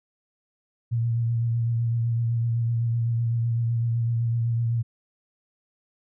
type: tone with vibrato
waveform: sine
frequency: 116.54 Hz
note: A#2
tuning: in tune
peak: -21 dBFS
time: 0.91-4.83 s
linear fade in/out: 20 ms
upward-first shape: triangle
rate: 7.9 Hz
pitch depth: 32 cents each way
effects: none